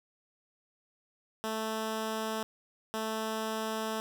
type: tone pair in turn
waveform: 10% pulse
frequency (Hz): 220 / 220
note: A3 / A3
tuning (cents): 0 / 0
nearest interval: unison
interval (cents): 0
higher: neither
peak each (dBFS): -24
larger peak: neither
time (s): 1.44-2.43 / 2.94-4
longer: second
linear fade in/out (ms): 0
effects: none